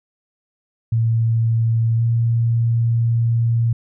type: tone with pitch glide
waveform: sine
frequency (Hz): 114.1 to 116.16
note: A#2 to A#2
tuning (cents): -37 to -6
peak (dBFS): -14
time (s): 0.92-3.73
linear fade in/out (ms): 5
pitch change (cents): +31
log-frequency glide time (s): 1.96-2.02
effects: none